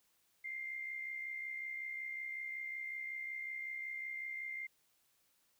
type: tone with amplitude modulation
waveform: sine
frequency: 2102 Hz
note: C7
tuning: 7 cents sharp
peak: -38 dBFS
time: 0.44-4.67 s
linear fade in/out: 10 ms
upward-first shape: sine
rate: 65.4 Hz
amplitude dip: 50%
effects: white hiss -75 dBFS RMS until 5.59 s